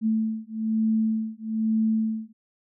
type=beating tone pair; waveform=sine; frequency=219.9 / 221 Hz; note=A3 / A3; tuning=-1 / +8 cents; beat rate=1.1 Hz; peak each=-25 dBFS; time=0.01-2.33 s; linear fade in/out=50 ms; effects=none